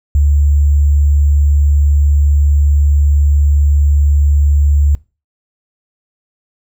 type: tone with sample-and-hold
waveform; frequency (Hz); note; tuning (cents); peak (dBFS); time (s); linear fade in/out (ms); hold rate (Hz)
sine; 72.3; D2; -27; -7; 0.15-4.95; 0; 7350
effects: noise-tail reverb RT60 0.3 s tail -22 dB re dry